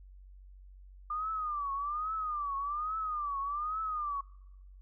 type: tone with vibrato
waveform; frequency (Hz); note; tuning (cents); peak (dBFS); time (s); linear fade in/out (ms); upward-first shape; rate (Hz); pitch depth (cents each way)
sine; 1200; D6; +37; -32; 1.1-4.21; 5; triangle; 1.2; 160
effects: noise-tail reverb RT60 1.0 s tail -26 dB re dry + added 47 Hz sine -50 dBFS peak until 4.81 s